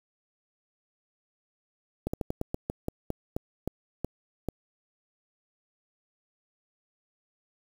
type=slowing click train; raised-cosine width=2 ms; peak=-16 dBFS; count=13; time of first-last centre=2.07-4.487 s; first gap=65 ms; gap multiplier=1.19; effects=7-bit